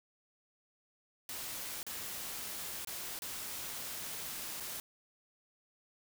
white noise with dropouts, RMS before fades -42 dBFS, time 1.29-4.8 s, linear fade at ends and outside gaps 1 ms, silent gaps 1.83-1.866 / 2.848-2.872 / 3.19-3.22 / 4.601-4.605 s, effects none

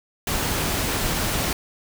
pink noise, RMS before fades -24 dBFS, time 0.27-1.53 s, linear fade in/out 2 ms, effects none

